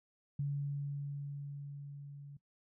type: tone with level ramp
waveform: sine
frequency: 142.3 Hz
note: C#3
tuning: 46 cents sharp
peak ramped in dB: -32 to -47 dBFS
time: 0.39-2.37 s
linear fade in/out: 5 ms
effects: noise-tail reverb RT60 0.1 s tail -18 dB re dry